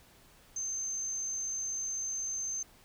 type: tone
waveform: sine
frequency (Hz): 6272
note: G8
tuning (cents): 0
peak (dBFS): -33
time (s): 0.56-2.63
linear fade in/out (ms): 5
effects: pink hiss -60 dBFS RMS until 2.84 s